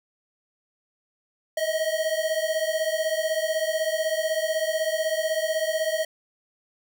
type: beating tone pair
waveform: square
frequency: 626 / 642 Hz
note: D#5 / E5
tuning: +10 / -46 cents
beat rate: 16 Hz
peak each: -27 dBFS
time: 1.57-6.05 s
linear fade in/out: 5 ms
effects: none